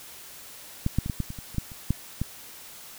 clicks, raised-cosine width 5 ms, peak -11 / -10 / -19 / -15 / -14 / -23 / -26 / -30 / -13 / -30 / -10 / -14 dBFS, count 12, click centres 0.864 / 0.986 / 1.061 / 1.098 / 1.203 / 1.304 / 1.388 / 1.546 / 1.583 / 1.718 / 1.906 / 2.216 s, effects white hiss -45 dBFS RMS until 2.98 s

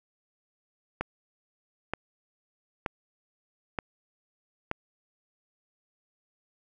click train, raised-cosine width 0.5 ms, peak -14 dBFS, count 5, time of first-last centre 1.01-4.714 s, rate 1.08 Hz, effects none

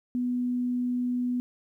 sine tone, 246.9 Hz, B3, in tune, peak -25 dBFS, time 0.15-1.4 s, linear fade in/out 0 ms, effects 11-bit

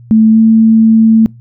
sine tone with pitch glide, 220 to 222.7 Hz, A3 to A3, 0 to +21 cents, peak -3 dBFS, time 0.11-1.26 s, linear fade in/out 0 ms, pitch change +21 cents, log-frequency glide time 0.32-0.37 s, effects noise-tail reverb RT60 0.2 s tail -25 dB re dry + added 119 Hz sine -33 dBFS peak until 1.4 s

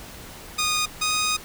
10% pulse tone pair in turn, 1234 / 1244.7 Hz, D#6 / D#6, -15 / 0 cents, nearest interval unison, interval 15 cents, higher second, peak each -13 dBFS, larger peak neither, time 0.58-0.86 / 1.01-1.37 s, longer second, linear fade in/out 10 ms, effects pink hiss -41 dBFS RMS until 1.44 s

